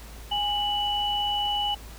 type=tone pair together; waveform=sine; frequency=823.5 / 2960 Hz; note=G#5 / F#7; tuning=-15 / 0 cents; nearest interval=octave + minor seventh; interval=2215 cents; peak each=-27 / -26 dBFS; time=0.31-1.75 s; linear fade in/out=10 ms; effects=added 55 Hz sine -42 dBFS peak until 1.98 s + pink hiss -47 dBFS RMS until 1.98 s